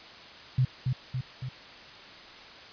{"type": "tone with echo", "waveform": "sine", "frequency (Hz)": 128.5, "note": "C3", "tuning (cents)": -31, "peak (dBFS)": -20, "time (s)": [0.58, 0.65], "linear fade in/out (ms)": 5, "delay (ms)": 280, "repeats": 3, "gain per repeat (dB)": -4, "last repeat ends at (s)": 1.49, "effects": ["white hiss -47 dBFS RMS until 2.72 s", "resampled to 11025 Hz"]}